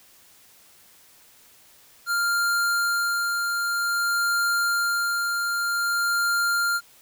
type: tone with tremolo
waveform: square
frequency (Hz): 1396.9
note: F6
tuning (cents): 0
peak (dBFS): -21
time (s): 2.06-6.81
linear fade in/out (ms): 50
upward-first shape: sine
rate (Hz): 0.52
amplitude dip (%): 30
effects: white hiss -54 dBFS RMS until 7.01 s